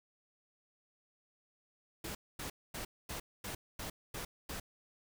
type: noise bursts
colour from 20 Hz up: pink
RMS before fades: -42 dBFS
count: 8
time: 2.04-4.6 s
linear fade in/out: 5 ms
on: 110 ms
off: 240 ms
effects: none